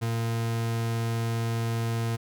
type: tone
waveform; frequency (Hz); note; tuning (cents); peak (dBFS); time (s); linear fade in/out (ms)
40% pulse; 114.9; A#2; -25; -25; 0.01-2.17; 20
effects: none

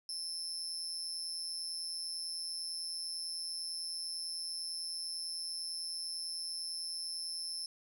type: tone with amplitude modulation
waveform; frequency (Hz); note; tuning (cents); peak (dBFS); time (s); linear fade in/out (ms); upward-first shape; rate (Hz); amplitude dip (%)
35% pulse; 5280; E8; +2; -32; 0.09-7.66; 2; sine; 169; 75
effects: none

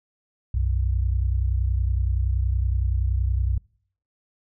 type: tone pair together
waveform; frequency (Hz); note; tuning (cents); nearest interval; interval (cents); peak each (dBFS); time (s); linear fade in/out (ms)
sine; 61.84 / 92.5; B1 / F#2; +3 / 0; perfect fifth; 697; -21 / -25; 0.54-3.58; 5
effects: noise-tail reverb RT60 0.6 s tail -25 dB re dry

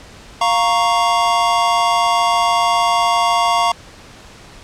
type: chord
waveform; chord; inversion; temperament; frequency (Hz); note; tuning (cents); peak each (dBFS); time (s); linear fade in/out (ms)
square; Bb minor; second; equal; 698.5 / 932.3 / 1108.7; F5 / Bb5 / Db6; 0 / 0 / 0; -18; 0.41-3.72; 5
effects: pink hiss -40 dBFS RMS until 4.63 s + low-pass 7000 Hz 12 dB/octave

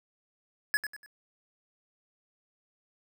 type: tone with echo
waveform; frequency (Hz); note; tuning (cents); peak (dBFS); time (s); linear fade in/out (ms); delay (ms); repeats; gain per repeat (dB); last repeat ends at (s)
square; 1700; G#6; +40; -24; 0.74-0.77; 0; 97; 3; -9; 1.061
effects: none

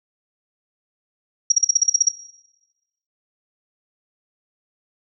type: tone bursts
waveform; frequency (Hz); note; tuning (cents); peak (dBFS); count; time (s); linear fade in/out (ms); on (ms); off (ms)
sine; 5670; F8; +25; -10; 10; 1.5-2.088; 5; 21; 42
effects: noise-tail reverb RT60 1.0 s tail -17 dB re dry

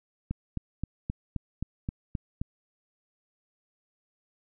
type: click train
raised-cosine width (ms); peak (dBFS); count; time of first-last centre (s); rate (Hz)
5; -18; 9; 0.31-2.415; 3.8
effects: none

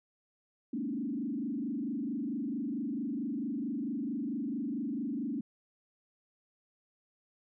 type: tone with frequency modulation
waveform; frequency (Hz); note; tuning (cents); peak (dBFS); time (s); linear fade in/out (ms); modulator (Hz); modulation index
sine; 257.6; C4; -27; -32; 0.73-5.41; 5; 24.5; 1.9
effects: none

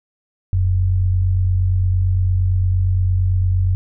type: tone pair together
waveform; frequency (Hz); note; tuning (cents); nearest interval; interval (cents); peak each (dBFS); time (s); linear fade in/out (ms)
sine; 43.68 / 92.4; F1 / F#2; +1 / -2; octave + minor second; 1297; -21 / -14; 0.53-3.75; 0
effects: none

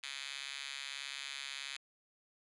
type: tone with high-pass filter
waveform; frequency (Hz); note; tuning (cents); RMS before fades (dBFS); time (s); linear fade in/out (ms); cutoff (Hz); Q
5% pulse; 138.5; C#3; -1; -44; 0.03-1.77; 5; 2700; 8.8
effects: resampled to 24000 Hz

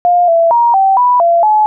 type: tone with pitch steps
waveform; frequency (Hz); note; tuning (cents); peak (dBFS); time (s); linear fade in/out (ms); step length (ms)
sine; 706 / 668 / 944 / 774 / 985 / 682 / 854; F5 / E5 / A#5 / G5 / B5 / F5 / G#5; +19 / +23 / +22 / -22 / -5 / -41 / +48; -6; 0.05-1.66; 0; 230
effects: none

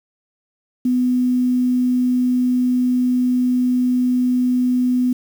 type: tone with quantisation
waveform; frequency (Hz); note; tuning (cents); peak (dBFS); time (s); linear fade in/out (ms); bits
sine; 250; B3; +21; -14; 0.85-5.13; 5; 7
effects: none

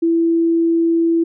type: tone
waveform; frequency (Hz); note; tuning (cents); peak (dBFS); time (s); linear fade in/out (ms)
sine; 332.7; E4; +16; -12; 0.02-1.24; 10
effects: none

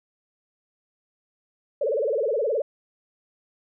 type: tone with vibrato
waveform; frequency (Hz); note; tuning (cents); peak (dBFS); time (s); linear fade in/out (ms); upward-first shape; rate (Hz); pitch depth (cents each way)
sine; 503; B4; +32; -21; 1.81-2.62; 5; sine; 19; 280
effects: none

